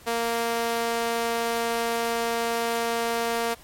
sawtooth tone with high-pass filter, 232.2 Hz, A#3, 7 cents flat, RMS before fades -26 dBFS, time 0.06-3.55 s, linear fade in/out 20 ms, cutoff 510 Hz, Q 1.2, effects pink hiss -50 dBFS RMS until 3.63 s + MP3 64 kbps

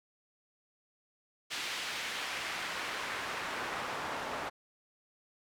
pink noise with band-pass filter sweep, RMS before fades -38 dBFS, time 1.5-4.5 s, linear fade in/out 20 ms, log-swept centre 3000 to 940 Hz, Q 0.9, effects none

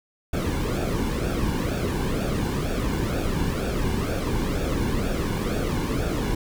brown noise with flanger, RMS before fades -25 dBFS, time 0.33-6.35 s, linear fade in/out 5 ms, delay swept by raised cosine 0.98 to 1.6 ms, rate 2.1 Hz, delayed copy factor -0.65, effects none

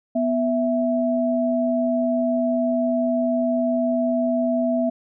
sine tone pair together, 246.8 / 659 Hz, B3 / E5, -1 / -1 cents, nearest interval octave + perfect fourth, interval 1700 cents, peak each -21 dBFS, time 0.15-4.9 s, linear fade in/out 10 ms, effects none

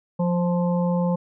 harmonic tone with a mistuned harmonic, 174.61 Hz, F3, in tune, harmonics 1 / 3 / 5 / 6, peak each -20 / -26 / -32 / -37 dBFS, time 0.19-1.16 s, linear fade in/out 10 ms, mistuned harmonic 1, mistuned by +19 cents, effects none

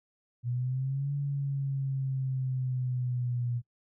sine exponential two-way sweep, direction up then down, 120 to 142.6 to 120 Hz, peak -28 dBFS, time 0.43-3.62 s, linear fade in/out 50 ms, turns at 1.13 s, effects noise-tail reverb RT60 0.1 s tail -23 dB re dry

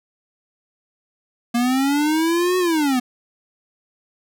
square linear two-way sweep, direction up then down, 234.2 to 370.2 to 242.6 Hz, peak -17 dBFS, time 1.54-3 s, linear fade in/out 10 ms, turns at 2.58 s, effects none

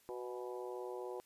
harmonic tone with a mistuned harmonic, 123.47 Hz, B2, in tune, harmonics 3 / 4 / 5 / 6 / 7 / 8, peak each -44 / -46 / -53 / -54 / -52 / -53 dBFS, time 0.09-1.2 s, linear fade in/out 0 ms, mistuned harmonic 7, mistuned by -32 cents, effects white hiss -69 dBFS RMS until 1.25 s + resampled to 32000 Hz

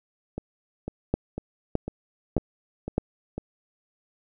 two click trains, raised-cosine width 2 ms, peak -18 / -9 dBFS, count 7 / 4, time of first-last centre 0.38-3.38 / 1.14-2.98 s, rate 2 / 1.63 Hz, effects none

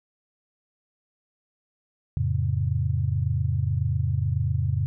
sine chord, F augmented, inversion none, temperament just, 87.31 / 109.13 / 136.42 Hz, F2 / A2 / C#3, 0 / -14 / -27 cents, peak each -26 dBFS, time 2.17-4.86 s, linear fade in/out 0 ms, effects none

